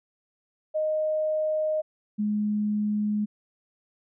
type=tone pair in turn; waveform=sine; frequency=620 / 209.7 Hz; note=D#5 / G#3; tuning=-6 / +17 cents; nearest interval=octave + perfect fifth; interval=1877 cents; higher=first; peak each=-23 dBFS; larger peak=neither; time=0.74-1.82 / 2.18-3.26 s; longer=neither; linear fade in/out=20 ms; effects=none